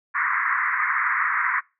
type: band-pass noise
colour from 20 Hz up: white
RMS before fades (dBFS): -23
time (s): 0.14-1.61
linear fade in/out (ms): 20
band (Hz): 1000 to 2100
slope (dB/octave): 96
effects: noise-tail reverb RT60 0.3 s tail -25 dB re dry